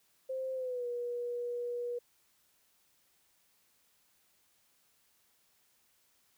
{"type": "tone with pitch glide", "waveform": "sine", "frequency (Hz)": [523.3, 482.6], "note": ["C5", "B4"], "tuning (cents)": [0, -40], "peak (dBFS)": -34, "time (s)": [0.29, 1.99], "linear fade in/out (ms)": 10, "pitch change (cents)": -140, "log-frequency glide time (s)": [0.54, 0.87], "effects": ["white hiss -71 dBFS RMS until 6.37 s"]}